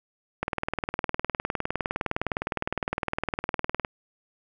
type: click train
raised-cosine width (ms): 0.5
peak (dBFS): -11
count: 68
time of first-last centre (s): 0.43-3.848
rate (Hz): 19.6
effects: none